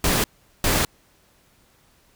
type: noise bursts at uneven times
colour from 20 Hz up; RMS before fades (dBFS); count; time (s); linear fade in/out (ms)
pink; -20; 2; 0.04-0.24 / 0.64-0.85; 2
effects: pink hiss -59 dBFS RMS until 2.15 s